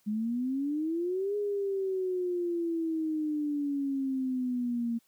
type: exponential two-way sweep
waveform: sine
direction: up then down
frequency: 206.5 to 415.3 to 230.4 Hz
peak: -28 dBFS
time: 0.06-4.99 s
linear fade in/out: 20 ms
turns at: 1.36 s
effects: white hiss -69 dBFS RMS until 5.07 s + high-pass 60 Hz 12 dB/octave